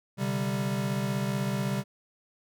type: chord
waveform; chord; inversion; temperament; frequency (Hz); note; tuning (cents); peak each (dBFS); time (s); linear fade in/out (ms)
square; C suspended second; none; equal; 130.81 / 146.83 / 196; C3 / D3 / G3; 0 / 0 / 0; -32 / -36 / -31; 0.17-1.84; 50
effects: none